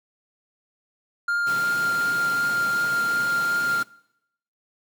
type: tone with vibrato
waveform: triangle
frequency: 1400 Hz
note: F6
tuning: 4 cents sharp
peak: -19 dBFS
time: 1.28-3.83 s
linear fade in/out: 5 ms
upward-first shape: triangle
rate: 2.7 Hz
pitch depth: 10 cents each way
type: high-pass noise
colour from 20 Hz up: pink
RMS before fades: -36 dBFS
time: 1.46-3.84 s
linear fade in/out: 20 ms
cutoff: 120 Hz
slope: 96 dB/octave
effects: noise-tail reverb RT60 0.8 s tail -22 dB re dry